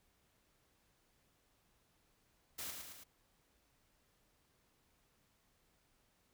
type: noise with echo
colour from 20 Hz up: white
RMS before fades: -44 dBFS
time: 2.58-2.71 s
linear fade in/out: 10 ms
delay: 110 ms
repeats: 3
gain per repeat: -4 dB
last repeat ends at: 3.04 s
effects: pink hiss -75 dBFS RMS until 6.33 s